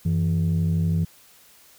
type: tone pair together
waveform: sine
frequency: 92.5 / 164.81 Hz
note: F#2 / E3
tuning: 0 / 0 cents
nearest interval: minor seventh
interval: 1000 cents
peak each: -21 / -19 dBFS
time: 0.05-1.05 s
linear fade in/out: 10 ms
effects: tanh soft clip ceiling -16 dBFS + white hiss -53 dBFS RMS until 1.78 s